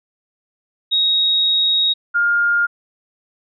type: tone pair in turn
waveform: sine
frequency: 3775 / 1411.4 Hz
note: A#7 / F6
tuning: +21 / +18 cents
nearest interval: octave + perfect fourth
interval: 1703 cents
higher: first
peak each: -13 / -13 dBFS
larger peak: neither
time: 0.91-1.94 / 2.14-2.67 s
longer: first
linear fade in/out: 20 ms
effects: none